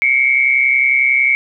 sine tone pair together, 2165 / 2296 Hz, C#7 / D7, -41 / -40 cents, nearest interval minor second, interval 101 cents, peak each -13 dBFS, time 0.02-1.35 s, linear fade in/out 0 ms, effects none

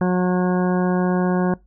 harmonic tone, 181.5 Hz, F#3, 33 cents flat, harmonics 1 / 2 / 3 / 4 / 5 / 6 / 8 / 9, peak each -17 / -23 / -27 / -29 / -31 / -33 / -35 / -36 dBFS, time 0.01-1.54 s, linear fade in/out 2 ms, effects noise-tail reverb RT60 0.2 s tail -23 dB re dry + added 50 Hz sine -51 dBFS peak until 1.66 s

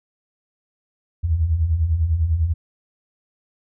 sine beating tone pair, 73.42 / 83.42 Hz, D2 / E2, 0 / +21 cents, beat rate 10 Hz, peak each -24 / -17 dBFS, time 1.23-2.54 s, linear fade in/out 20 ms, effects none

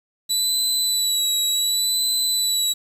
25% pulse tone with vibrato, 3951 Hz, B7, in tune, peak -14 dBFS, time 0.29-2.74 s, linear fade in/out 20 ms, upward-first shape sine, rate 0.68 Hz, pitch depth 31 cents each way, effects 7-bit

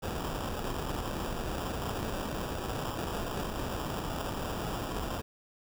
pink noise with sample-and-hold, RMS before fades -35 dBFS, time 0.02-5.22 s, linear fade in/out 20 ms, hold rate 2100 Hz, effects none

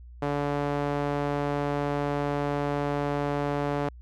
sawtooth tone with band-pass filter, 144.2 Hz, D3, 31 cents flat, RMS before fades -28 dBFS, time 0.22-3.89 s, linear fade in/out 5 ms, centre 630 Hz, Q 0.83, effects added 60 Hz sine -43 dBFS peak until 4.01 s

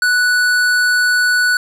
sine tone with hard clipping, 1480 Hz, F#6, in tune, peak -13 dBFS, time 0.02-1.57 s, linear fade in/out 2 ms, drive 13 dB, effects none

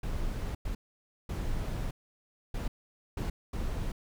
brown noise bursts at uneven times, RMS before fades -33 dBFS, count 6, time 0.03-0.55 / 0.65-0.75 / 1.29-1.91 / 2.54-2.68 / 3.17-3.3 / 3.53-3.92 s, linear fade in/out 5 ms, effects none

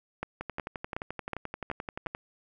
two click trains, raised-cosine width 0.5 ms, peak -20 / -17 dBFS, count 21 / 6, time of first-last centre 0.41-2.149 / 0.23-2.068 s, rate 11.5 / 2.72 Hz, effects none

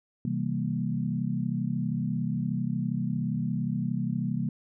sine chord, C dominant seventh, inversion none, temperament equal with one note detuned, 130.81 / 163.01 / 196 / 233.1 Hz, C3 / E3 / G3 / Bb3, 0 / -19 / 0 / 0 cents, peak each -32 dBFS, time 0.25-4.49 s, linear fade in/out 2 ms, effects none

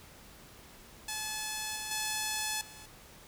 5% pulse tone with level steps, 861 Hz, A5, 38 cents flat, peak -23 / -25 / -20 / -38 dBFS, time 1.08-2.86 s, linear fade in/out 5 ms, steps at 1.76 / 1.91 / 2.61 s, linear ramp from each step 2 ms, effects pink hiss -54 dBFS RMS until 3.27 s

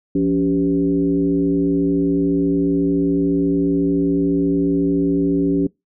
sine tone with frequency modulation, 282.5 Hz, C#4, 33 cents sharp, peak -14 dBFS, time 0.15-5.67 s, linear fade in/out 5 ms, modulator 108 Hz, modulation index 0.92, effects noise-tail reverb RT60 0.2 s tail -24 dB re dry

